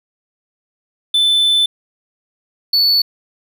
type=tone pair in turn; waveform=triangle; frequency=3520 / 4455 Hz; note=A7 / C#8; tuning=0 / +8 cents; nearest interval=major third; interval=408 cents; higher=second; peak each=-9 dBFS; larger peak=neither; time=1.14-1.66 / 2.73-3.02 s; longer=first; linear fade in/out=5 ms; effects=none